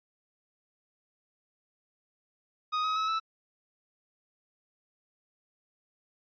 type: tone with pitch steps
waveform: 45% pulse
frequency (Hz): 1247 / 1268.8 / 1291 / 1313.5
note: D#6 / D#6 / E6 / E6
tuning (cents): +3 / +33 / -37 / -7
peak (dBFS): -27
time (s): 2.72-3.2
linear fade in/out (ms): 20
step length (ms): 120
effects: resampled to 11025 Hz